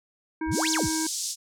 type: harmonic tone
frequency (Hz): 318.2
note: D#4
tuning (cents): +39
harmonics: 1 / 3 / 5 / 7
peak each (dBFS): -27 / -35 / -38 / -44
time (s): 0.41-1.07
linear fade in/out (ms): 5
type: exponential two-way sweep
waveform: sine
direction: up then down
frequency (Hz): 33.79 to 7450 to 33.79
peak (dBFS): -26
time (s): 0.46-0.9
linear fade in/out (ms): 50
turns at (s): 0.71
type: band-pass noise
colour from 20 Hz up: white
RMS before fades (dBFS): -31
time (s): 0.51-1.36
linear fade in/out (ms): 50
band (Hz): 4700 to 8100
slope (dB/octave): 24
effects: none